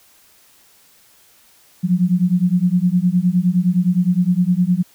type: beating tone pair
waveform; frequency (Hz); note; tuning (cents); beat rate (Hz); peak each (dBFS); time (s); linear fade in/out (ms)
sine; 174.61 / 184.31; F3 / F#3; 0 / -6; 9.7; -16; 1.83-4.83; 20
effects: white hiss -52 dBFS RMS until 4.94 s